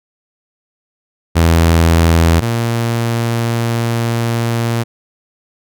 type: tone pair in turn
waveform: sawtooth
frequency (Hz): 82.9 / 116.57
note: E2 / A#2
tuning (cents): +10 / 0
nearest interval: tritone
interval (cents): 590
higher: second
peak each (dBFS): -4 / -10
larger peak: first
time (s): 1.35-2.41 / 2.41-4.84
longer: second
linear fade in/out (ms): 20
effects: none